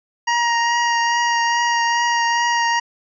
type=tone with vibrato; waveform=25% pulse; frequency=942 Hz; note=A#5; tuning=18 cents sharp; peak=-12 dBFS; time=0.27-2.8 s; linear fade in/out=10 ms; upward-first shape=triangle; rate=2.4 Hz; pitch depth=17 cents each way; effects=resampled to 16000 Hz

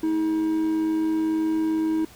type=tone with amplitude modulation; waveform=triangle; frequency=318.6 Hz; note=D#4; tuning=41 cents sharp; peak=-17 dBFS; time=0.03-2.05 s; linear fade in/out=5 ms; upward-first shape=sine; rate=97.9 Hz; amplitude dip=35%; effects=pink hiss -49 dBFS RMS until 2.15 s

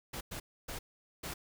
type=noise bursts at uneven times; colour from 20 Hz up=pink; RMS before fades=-41 dBFS; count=4; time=0.13-0.21 / 0.31-0.4 / 0.68-0.79 / 1.23-1.34 s; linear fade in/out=10 ms; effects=none

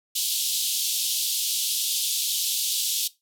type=band-pass noise; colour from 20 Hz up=pink; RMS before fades=-26 dBFS; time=0.15-3.08 s; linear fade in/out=10 ms; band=3100 to 16000 Hz; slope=48 dB/octave; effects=noise-tail reverb RT60 0.2 s tail -18 dB re dry

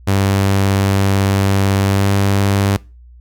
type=tone with pitch glide; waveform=sawtooth; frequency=98 to 99.2 Hz; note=G2 to G2; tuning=0 to +21 cents; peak=-8 dBFS; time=0.07-2.77 s; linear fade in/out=10 ms; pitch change=+21 cents; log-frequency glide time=1.87-2.11 s; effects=noise-tail reverb RT60 0.3 s tail -23 dB re dry + added 60 Hz sine -38 dBFS peak until 3.2 s

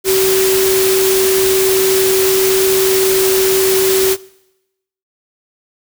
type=tone in noise; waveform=sine; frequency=381.5 Hz; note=G4; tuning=47 cents flat; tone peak=-11 dBFS; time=0.04-4.17 s; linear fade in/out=50 ms; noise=white; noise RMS=-17 dBFS; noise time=0.04-4.17 s; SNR=+3 dB; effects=noise-tail reverb RT60 0.9 s tail -22 dB re dry

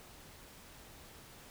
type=silence; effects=pink hiss -55 dBFS RMS until 1.5 s

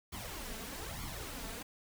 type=noise with flanger; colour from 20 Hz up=pink; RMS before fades=-43 dBFS; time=0.12-1.63 s; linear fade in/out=10 ms; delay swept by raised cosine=0.9 to 4.5 ms; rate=1.1 Hz; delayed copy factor=+0.7; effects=none

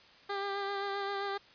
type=tone with vibrato; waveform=15% pulse; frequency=398.4 Hz; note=G4; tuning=28 cents sharp; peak=-27 dBFS; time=0.29-1.38 s; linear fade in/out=10 ms; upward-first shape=sine; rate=7.6 Hz; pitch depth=23 cents each way; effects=white hiss -58 dBFS RMS until 1.54 s + resampled to 11025 Hz

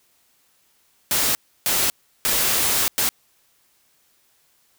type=noise bursts at uneven times; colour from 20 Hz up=white; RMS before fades=-20 dBFS; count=4; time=1.11-1.35 / 1.66-1.9 / 2.25-2.88 / 2.98-3.09 s; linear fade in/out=0 ms; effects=white hiss -62 dBFS RMS until 4.78 s

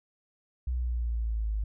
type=exponential sweep; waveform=sine; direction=down; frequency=63 to 51.8 Hz; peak=-27 dBFS; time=0.67-1.64 s; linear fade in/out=5 ms; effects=none

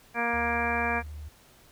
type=harmonic tone; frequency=235.4 Hz; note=A#3; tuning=17 cents sharp; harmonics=1 / 2 / 3 / 4 / 5 / 6 / 7 / 8 / 9 / 10; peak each=-35 / -35 / -32 / -34 / -36 / -40 / -31 / -42 / -42 / -32 dBFS; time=0.14-1.03 s; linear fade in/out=50 ms
type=tone with vibrato; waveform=sine; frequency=75 Hz; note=D2; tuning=37 cents sharp; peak=-37 dBFS; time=0.33-1.29 s; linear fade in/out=10 ms; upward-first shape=triangle; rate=13 Hz; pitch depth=22 cents each way
effects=pink hiss -57 dBFS RMS until 1.71 s

